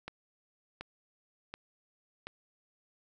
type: click train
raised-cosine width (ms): 0.3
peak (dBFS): -24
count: 4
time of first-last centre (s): 0.08-2.27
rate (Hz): 1.37
effects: none